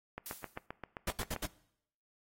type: click train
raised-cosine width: 0.5 ms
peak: -25 dBFS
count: 10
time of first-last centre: 0.18-1.363 s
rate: 7.61 Hz
type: noise with exponential decay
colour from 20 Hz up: blue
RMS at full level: -40 dBFS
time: 0.26-0.66 s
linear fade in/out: 2 ms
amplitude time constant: 85 ms
type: noise bursts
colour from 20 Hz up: pink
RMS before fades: -36 dBFS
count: 4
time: 1.07-1.459 s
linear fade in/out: 5 ms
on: 38 ms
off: 79 ms
effects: noise-tail reverb RT60 0.7 s tail -20 dB re dry + AAC 48 kbps